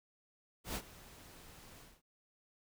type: noise with ADSR envelope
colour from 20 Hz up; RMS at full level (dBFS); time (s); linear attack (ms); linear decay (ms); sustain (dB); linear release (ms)
pink; -38; 0.64-2.02; 110; 64; -18; 220
effects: none